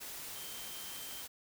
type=tone in noise; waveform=sine; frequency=3136 Hz; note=G7; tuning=in tune; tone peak=-51 dBFS; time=0.34-1.23 s; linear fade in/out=20 ms; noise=white; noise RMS=-45 dBFS; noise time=0-1.28 s; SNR=-9 dB; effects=none